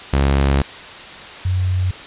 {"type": "tone pair in turn", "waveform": ["sawtooth", "sine"], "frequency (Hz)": [68.9, 91.97], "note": ["C#2", "F#2"], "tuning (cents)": [-10, -10], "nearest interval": "perfect fourth", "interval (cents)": 500, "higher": "second", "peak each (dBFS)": [-9, -15], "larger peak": "first", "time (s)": [[0.13, 0.62], [1.45, 1.91]], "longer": "first", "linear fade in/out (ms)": 5, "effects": ["white hiss -34 dBFS RMS until 2.06 s", "resampled to 8000 Hz"]}